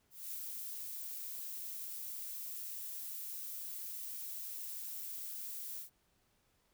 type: noise with ADSR envelope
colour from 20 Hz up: violet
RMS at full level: -42 dBFS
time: 0.1-5.9 s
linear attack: 220 ms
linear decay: 52 ms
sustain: -2 dB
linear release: 110 ms
effects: pink hiss -75 dBFS RMS until 6.73 s